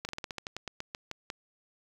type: slowing click train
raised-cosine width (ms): 0.2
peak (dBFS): -19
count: 14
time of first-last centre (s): 0.05-1.301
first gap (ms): 39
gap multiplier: 1.14
effects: 8-bit